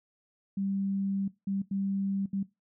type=tone bursts at uneven times; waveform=sine; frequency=196 Hz; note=G3; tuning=in tune; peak=-28 dBFS; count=4; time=0.57-1.28 / 1.47-1.62 / 1.71-2.26 / 2.33-2.43 s; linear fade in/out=5 ms; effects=noise-tail reverb RT60 0.2 s tail -18 dB re dry